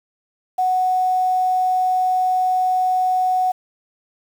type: tone with quantisation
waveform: sine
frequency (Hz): 740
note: F#5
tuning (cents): 0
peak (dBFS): -15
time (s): 0.58-3.52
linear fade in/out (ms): 10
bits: 7
effects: none